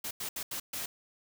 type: noise bursts at uneven times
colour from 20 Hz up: white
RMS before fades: -37 dBFS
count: 5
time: 0.04-0.11 / 0.2-0.29 / 0.36-0.43 / 0.51-0.6 / 0.73-0.86 s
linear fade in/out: 5 ms
effects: none